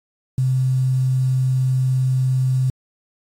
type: tone with quantisation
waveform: sine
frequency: 129.8 Hz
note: C3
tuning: 13 cents flat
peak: -15 dBFS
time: 0.38-2.7 s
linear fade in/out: 2 ms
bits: 7
effects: AAC 48 kbps